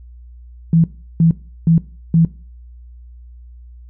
sine tone bursts, 164.81 Hz, E3, in tune, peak -8 dBFS, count 4, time 0.73-2.25 s, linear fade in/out 2 ms, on 110 ms, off 360 ms, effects noise-tail reverb RT60 0.4 s tail -19 dB re dry + added 60 Hz sine -36 dBFS peak until 3.89 s

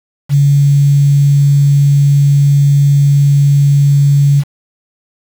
sine tone with quantisation, 141.8 Hz, C#3, 40 cents sharp, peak -5 dBFS, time 0.29-4.44 s, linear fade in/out 50 ms, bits 5, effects none

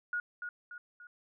sine tone with echo, 1444 Hz, F#6, 43 cents flat, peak -31 dBFS, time 0.13-0.2 s, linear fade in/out 2 ms, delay 290 ms, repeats 3, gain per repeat -6 dB, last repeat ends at 1.07 s, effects none

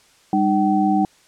sine tone cluster, 200.3 / 306 / 764 Hz, G3 / D#4 / G5, +38 / -29 / -45 cents, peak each -19 dBFS, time 0.33-1.05 s, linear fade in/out 2 ms, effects white hiss -54 dBFS RMS until 1.27 s + low-pass 8000 Hz 12 dB/octave

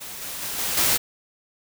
white noise with level steps, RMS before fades -36 / -33 / -30 / -26 / -20 dBFS, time 0-0.98 s, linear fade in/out 20 ms, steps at 0.21 / 0.42 / 0.58 / 0.77 s, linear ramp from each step 5 ms, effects none

